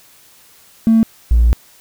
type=tone pair in turn; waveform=triangle; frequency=224.7 / 58.16 Hz; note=A3 / A#1; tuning=+37 / -3 cents; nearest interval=octave + major seventh; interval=2340 cents; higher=first; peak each=-4 dBFS; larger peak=neither; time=0.87-1.03 / 1.31-1.53 s; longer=second; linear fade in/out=0 ms; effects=tanh soft clip ceiling -4 dBFS + white hiss -47 dBFS RMS until 1.8 s